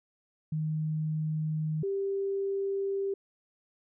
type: tone pair in turn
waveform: sine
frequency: 155.56 / 393.3 Hz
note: D#3 / G4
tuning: 0 / +6 cents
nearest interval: octave + major third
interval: 1606 cents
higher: second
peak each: -28 dBFS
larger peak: neither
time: 0.52-1.83 / 1.83-3.14 s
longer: neither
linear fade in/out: 5 ms
effects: none